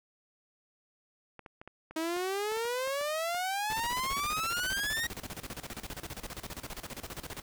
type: clicks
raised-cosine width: 0.5 ms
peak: -31 dBFS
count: 12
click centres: 1.393 / 1.462 / 1.615 / 1.676 / 1.91 / 2.166 / 2.52 / 2.571 / 2.653 / 2.875 / 3.012 / 3.347 s
type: exponential sweep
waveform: sawtooth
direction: up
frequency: 315.1 to 1902 Hz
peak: -27 dBFS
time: 1.96-5.07 s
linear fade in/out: 5 ms
type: noise with tremolo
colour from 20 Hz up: pink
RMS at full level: -40 dBFS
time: 3.7-7.42 s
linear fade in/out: 2 ms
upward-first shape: square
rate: 15 Hz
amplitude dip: 80%
effects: none